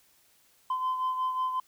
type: beating tone pair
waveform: sine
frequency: 1026 / 1031.5 Hz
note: C6 / C6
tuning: -34 / -25 cents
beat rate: 5.5 Hz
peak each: -26 / -34 dBFS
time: 0.7-1.6 s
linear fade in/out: 5 ms
effects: tanh soft clip ceiling -24 dBFS + white hiss -64 dBFS RMS until 1.67 s